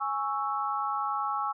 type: chord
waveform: sine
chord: C# minor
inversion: second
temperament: equal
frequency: 830.6 / 1108.7 / 1318.5 Hz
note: G#5 / C#6 / E6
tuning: 0 / 0 / 0 cents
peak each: -32 dBFS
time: 0-1.53 s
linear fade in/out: 20 ms
effects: none